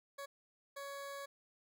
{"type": "tone bursts at uneven times", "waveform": "20% pulse", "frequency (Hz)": 559, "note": "C#5", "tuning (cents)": 14, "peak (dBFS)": -39, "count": 2, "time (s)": [[0.18, 0.26], [0.76, 1.26]], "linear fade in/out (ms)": 10, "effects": []}